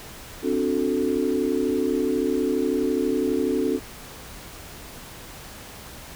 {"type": "chord", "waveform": "sine", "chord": "D dominant seventh", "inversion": "third", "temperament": "equal with one note detuned", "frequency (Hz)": [261.6, 293.7, 365.5, 440], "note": ["C4", "D4", "F#4", "A4"], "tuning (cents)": [0, 0, -21, 0], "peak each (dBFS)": -26, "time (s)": [0.42, 3.8], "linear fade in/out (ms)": 50, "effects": ["pink hiss -41 dBFS RMS until 6.15 s"]}